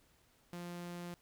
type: tone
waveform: sawtooth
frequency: 174.61 Hz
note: F3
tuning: in tune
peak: -39 dBFS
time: 0.53-1.14 s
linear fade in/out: 0 ms
effects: pink hiss -70 dBFS RMS until 1.21 s